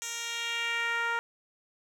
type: tone with band-pass filter sweep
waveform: 10% pulse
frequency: 466.2 Hz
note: A#4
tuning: in tune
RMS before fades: -32 dBFS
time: 0.02-1.19 s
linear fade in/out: 0 ms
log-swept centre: 6600 to 1200 Hz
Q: 1.5
effects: none